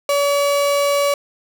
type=tone; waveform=35% pulse; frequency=569 Hz; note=C#5; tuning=45 cents sharp; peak=-13 dBFS; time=0.09-1.14 s; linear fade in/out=2 ms; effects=none